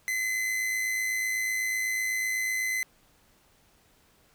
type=tone with amplitude modulation; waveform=45% pulse; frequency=2038 Hz; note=C7; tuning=46 cents flat; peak=-25 dBFS; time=0.08-2.83 s; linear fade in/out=0 ms; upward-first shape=sine; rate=108 Hz; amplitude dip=40%; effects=pink hiss -63 dBFS RMS until 4.34 s